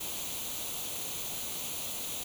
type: noise with comb filter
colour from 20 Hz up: white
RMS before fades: -37 dBFS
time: 0-2.24 s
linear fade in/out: 10 ms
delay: 0.29 ms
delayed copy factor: +0.65
effects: none